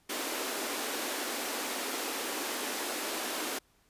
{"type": "high-pass noise", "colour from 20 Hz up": "pink", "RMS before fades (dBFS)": -35, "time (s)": [0.09, 3.59], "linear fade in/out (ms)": 10, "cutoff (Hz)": 250, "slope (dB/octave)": 48, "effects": ["pink hiss -68 dBFS RMS until 3.89 s", "resampled to 32000 Hz"]}